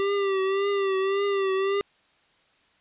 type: tone with vibrato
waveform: square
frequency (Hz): 392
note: G4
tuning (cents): 0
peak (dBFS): -23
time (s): 0-1.81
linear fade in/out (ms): 0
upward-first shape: triangle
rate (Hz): 1.8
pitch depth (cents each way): 57
effects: white hiss -63 dBFS RMS until 2.8 s + resampled to 8000 Hz